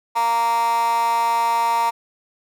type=tone with high-pass filter; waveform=15% pulse; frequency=232.1 Hz; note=A#3; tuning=7 cents flat; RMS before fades=-19 dBFS; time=0.15-1.91 s; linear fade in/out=20 ms; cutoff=960 Hz; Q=6.5; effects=none